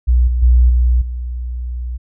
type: tone with level steps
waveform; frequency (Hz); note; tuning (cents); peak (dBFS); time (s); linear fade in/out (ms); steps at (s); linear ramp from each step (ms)
sine; 61; B1; -21; -8 / -13 / -6 / -9 / -20; 0.07-1.98; 20; 0.27 / 0.42 / 0.69 / 1.01; 10
effects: none